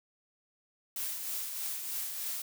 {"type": "noise with tremolo", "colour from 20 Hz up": "blue", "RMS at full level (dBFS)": -35, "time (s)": [0.96, 2.42], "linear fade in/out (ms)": 2, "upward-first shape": "triangle", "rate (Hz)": 3.2, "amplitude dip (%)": 45, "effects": []}